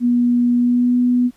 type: tone with pitch glide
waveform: sine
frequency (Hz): 242.3 to 246.3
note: B3 to B3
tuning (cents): -33 to -5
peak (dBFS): -12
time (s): 0-1.31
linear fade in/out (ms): 50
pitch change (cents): +28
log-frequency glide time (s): 0.55-0.98
effects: pink hiss -56 dBFS RMS until 1.36 s + resampled to 32000 Hz